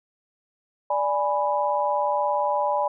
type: chord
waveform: sine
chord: G# diminished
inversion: second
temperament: equal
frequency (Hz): 587.3 / 830.6 / 987.8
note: D5 / G#5 / B5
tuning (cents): 0 / 0 / 0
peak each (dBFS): -25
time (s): 0.9-2.88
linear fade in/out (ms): 5
effects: none